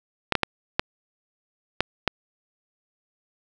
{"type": "clicks", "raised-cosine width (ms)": 0.3, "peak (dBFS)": -3, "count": 6, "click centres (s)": [0.323, 0.353, 0.433, 0.795, 1.806, 2.077], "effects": []}